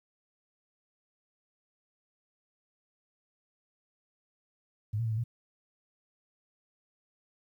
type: tone with pitch steps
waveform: sine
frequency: 105.6 / 116.2 / 112 / 109.1 / 118.1 Hz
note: G#2 / A#2 / A2 / A2 / A#2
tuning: +29 / -5 / +31 / -14 / +23 cents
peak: -28 dBFS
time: 4.93-5.24 s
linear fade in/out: 10 ms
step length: 62 ms
effects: 11-bit